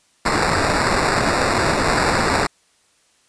white noise with sample-and-hold, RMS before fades -18 dBFS, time 0.25-2.47 s, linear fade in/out 10 ms, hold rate 3150 Hz, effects white hiss -59 dBFS RMS until 3.28 s + resampled to 22050 Hz

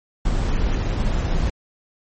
brown noise with sample-and-hold, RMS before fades -20 dBFS, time 0.25-1.5 s, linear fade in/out 5 ms, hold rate 4410 Hz, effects MP3 32 kbps

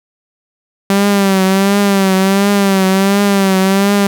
sawtooth tone with vibrato, 195.6 Hz, G3, 4 cents flat, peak -5 dBFS, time 0.9-4.07 s, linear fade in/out 2 ms, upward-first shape triangle, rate 1.4 Hz, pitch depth 70 cents each way, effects none

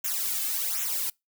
blue noise with flanger, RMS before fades -29 dBFS, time 0.04-1.1 s, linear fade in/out 5 ms, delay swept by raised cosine 0.21 to 2.11 ms, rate 1.3 Hz, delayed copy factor -0.95, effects noise-tail reverb RT60 0.2 s tail -26 dB re dry

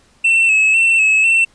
triangle tone with vibrato, 2637 Hz, E7, in tune, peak -8 dBFS, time 0.24-1.45 s, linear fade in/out 10 ms, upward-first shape square, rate 2 Hz, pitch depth 36 cents each way, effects pink hiss -53 dBFS RMS until 1.54 s + resampled to 22050 Hz

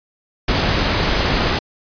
pink noise, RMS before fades -17 dBFS, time 0.48-1.59 s, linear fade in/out 5 ms, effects resampled to 11025 Hz

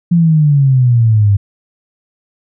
sine exponential sweep, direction down, 174.61 to 98.5 Hz, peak -6 dBFS, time 0.11-1.37 s, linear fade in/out 10 ms, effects none

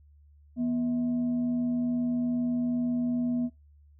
sine tone with frequency modulation, 243.2 Hz, B3, 26 cents flat, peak -25 dBFS, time 0.56-3.5 s, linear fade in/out 50 ms, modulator 404 Hz, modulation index 0.26, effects noise-tail reverb RT60 0.2 s tail -22 dB re dry + added 73 Hz sine -54 dBFS peak until 3.99 s

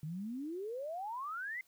sine exponential sweep, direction up, 146.83 to 2093 Hz, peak -38 dBFS, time 0.03-1.61 s, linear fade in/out 2 ms, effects white hiss -70 dBFS RMS until 1.67 s

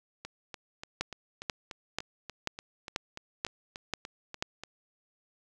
two click trains, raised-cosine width 0.2 ms, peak -23 / -13 dBFS, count 16 / 8, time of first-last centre 0.25-4.636 / 1.01-4.425 s, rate 3.42 / 2.05 Hz, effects none

